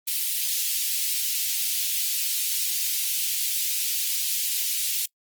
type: high-pass noise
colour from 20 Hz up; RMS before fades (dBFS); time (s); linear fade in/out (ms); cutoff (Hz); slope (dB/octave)
white; -26; 0.07-5.06; 10; 2600; 24
effects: noise-tail reverb RT60 0.1 s tail -25 dB re dry + Opus 24 kbps